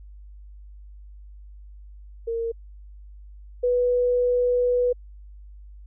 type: tone pair in turn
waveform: sine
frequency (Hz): 460 / 492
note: A#4 / B4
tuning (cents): -23 / -7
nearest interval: minor second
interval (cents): 116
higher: second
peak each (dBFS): -24 / -18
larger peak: second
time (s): 2.27-2.52 / 3.63-4.93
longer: second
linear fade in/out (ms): 10
effects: added 50 Hz sine -41 dBFS peak until 5.86 s